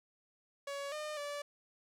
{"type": "tone with pitch steps", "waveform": "sawtooth", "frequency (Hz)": [562, 607, 579], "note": ["C#5", "D#5", "D5"], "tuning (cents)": [24, -43, -25], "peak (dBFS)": -35, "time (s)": [0.67, 1.42], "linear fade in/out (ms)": 5, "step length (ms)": 250, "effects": ["low-pass 10000 Hz 12 dB/octave", "12-bit"]}